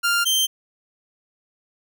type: tone pair in turn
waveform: sawtooth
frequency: 1397 / 3136 Hz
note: F6 / G7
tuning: 0 / 0 cents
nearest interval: octave + major second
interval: 1400 cents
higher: second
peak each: -14 dBFS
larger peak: neither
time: 0.03-0.25 / 0.25-0.47 s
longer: neither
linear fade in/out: 20 ms
effects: none